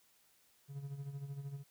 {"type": "tone with tremolo", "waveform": "triangle", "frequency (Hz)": 140, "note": "C#3", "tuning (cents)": 18, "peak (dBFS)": -37, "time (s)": [0.68, 1.64], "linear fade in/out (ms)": 50, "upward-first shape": "sine", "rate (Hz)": 13, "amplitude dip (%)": 65, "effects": ["white hiss -70 dBFS RMS until 1.7 s"]}